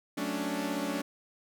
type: chord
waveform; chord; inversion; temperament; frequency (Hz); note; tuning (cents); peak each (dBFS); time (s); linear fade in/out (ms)
sawtooth; D major seventh; first; equal; 185 / 220 / 277.2 / 293.7; F#3 / A3 / C#4 / D4; 0 / 0 / 0 / 0; -35 / -34 / -32 / -31; 0.17-1.02; 10
effects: none

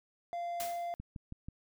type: tone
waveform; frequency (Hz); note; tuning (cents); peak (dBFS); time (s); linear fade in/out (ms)
triangle; 692; F5; -16; -33; 0.33-0.94; 0
type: noise with exponential decay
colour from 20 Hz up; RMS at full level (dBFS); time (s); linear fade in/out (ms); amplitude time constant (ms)
white; -38; 0.6-0.95; 0; 76
type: click train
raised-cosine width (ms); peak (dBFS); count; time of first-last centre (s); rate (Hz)
5; -30; 4; 1-1.485; 6.18
effects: none

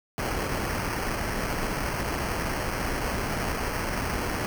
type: noise with sample-and-hold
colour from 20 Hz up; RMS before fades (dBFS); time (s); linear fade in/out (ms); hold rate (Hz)
pink; -29; 0.18-4.46; 0; 3675
effects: none

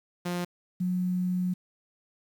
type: tone pair in turn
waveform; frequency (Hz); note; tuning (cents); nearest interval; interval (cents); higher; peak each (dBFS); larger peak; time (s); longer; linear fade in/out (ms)
sawtooth / sine; 176.4 / 181.57; F3 / F#3; +18 / -32; minor second; 50; second; -25; neither; 0.25-0.45 / 0.8-1.54; second; 10
effects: 9-bit

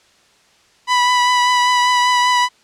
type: tone with vibrato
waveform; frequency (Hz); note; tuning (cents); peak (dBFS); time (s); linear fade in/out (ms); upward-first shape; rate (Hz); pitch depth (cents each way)
sawtooth; 987.8; B5; 0; -8; 0.87-2.49; 50; triangle; 5.1; 20
effects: white hiss -53 dBFS RMS until 2.63 s + low-pass 6000 Hz 12 dB/octave

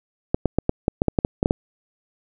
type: clicks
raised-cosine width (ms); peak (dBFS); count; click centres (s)
2; -4; 12; 0.345 / 0.457 / 0.586 / 0.694 / 0.881 / 1.019 / 1.083 / 1.188 / 1.249 / 1.429 / 1.459 / 1.509
effects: none

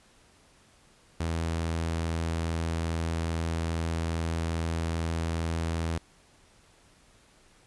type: tone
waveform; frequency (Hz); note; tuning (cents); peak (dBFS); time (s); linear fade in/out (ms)
sawtooth; 82.41; E2; 0; -24; 1.2-5.98; 5
effects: pink hiss -60 dBFS RMS until 7.66 s + resampled to 24000 Hz

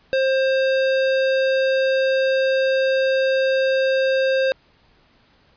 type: tone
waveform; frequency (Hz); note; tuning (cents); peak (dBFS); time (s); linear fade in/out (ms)
square; 530; C5; +22; -17; 0.13-4.52; 0
effects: pink hiss -57 dBFS RMS until 5.56 s + resampled to 11025 Hz

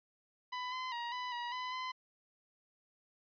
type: tone with pitch steps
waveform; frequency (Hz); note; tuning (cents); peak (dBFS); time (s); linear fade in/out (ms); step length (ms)
sawtooth; 998 / 1023 / 947 / 996 / 959 / 1006 / 1022; B5 / C6 / A#5 / B5 / A#5 / B5 / C6; +18 / -39 / +27 / +14 / +49 / +32 / -41; -34; 0.52-1.92; 10; 200
effects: resampled to 11025 Hz

